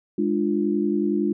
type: chord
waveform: sine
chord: D diminished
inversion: second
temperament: equal with one note detuned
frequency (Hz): 207.7 / 298.1 / 349.2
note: Ab3 / D4 / F4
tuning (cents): 0 / +26 / 0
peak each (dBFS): -24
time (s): 0.18-1.33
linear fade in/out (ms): 5
effects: none